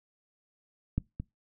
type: clicks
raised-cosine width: 5 ms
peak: -15 / -23 dBFS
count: 2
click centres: 0.98 / 1.2 s
effects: noise-tail reverb RT60 0.2 s tail -23 dB re dry